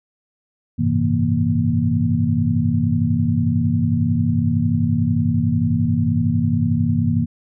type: tone cluster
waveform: sine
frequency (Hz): 96.7 / 107.8 / 129.7 / 163.2 / 235.5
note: G2 / A2 / C3 / E3 / A#3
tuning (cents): -23 / -35 / -15 / -17 / +18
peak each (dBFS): -22 / -23 / -24 / -21 / -20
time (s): 0.78-7.26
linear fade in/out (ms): 20
effects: none